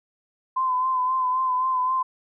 sine tone with vibrato, 1025 Hz, C6, 36 cents flat, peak -20 dBFS, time 0.56-2.03 s, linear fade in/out 10 ms, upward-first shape sine, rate 3.8 Hz, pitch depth 35 cents each way, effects none

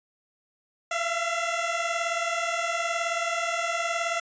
15% pulse beating tone pair, 669 / 688 Hz, E5 / F5, +25 / -26 cents, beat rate 19 Hz, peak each -22 / -23 dBFS, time 0.91-4.2 s, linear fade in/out 5 ms, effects resampled to 16000 Hz

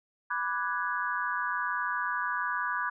sine chord, G# half-diminished seventh, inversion first, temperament equal, 987.8 / 1174.7 / 1480 / 1661.2 Hz, B5 / D6 / F#6 / G#6, 0 / 0 / 0 / 0 cents, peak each -34 dBFS, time 0.3-2.9 s, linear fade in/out 10 ms, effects none

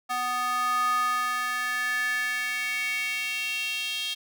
square tone with high-pass filter sweep, 248 Hz, B3, 7 cents sharp, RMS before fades -28 dBFS, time 0.09-4.15 s, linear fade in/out 20 ms, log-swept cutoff 970 to 3200 Hz, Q 5.4, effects none

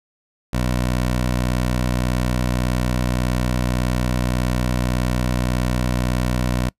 15% pulse tone, 61.74 Hz, B1, in tune, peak -12 dBFS, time 0.53-6.69 s, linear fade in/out 5 ms, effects noise-tail reverb RT60 0.1 s tail -24 dB re dry + resampled to 32000 Hz

